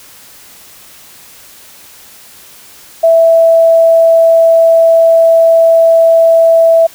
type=tone; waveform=sine; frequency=659.3 Hz; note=E5; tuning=in tune; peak=-3 dBFS; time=3.03-6.87 s; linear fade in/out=10 ms; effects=white hiss -37 dBFS RMS until 6.94 s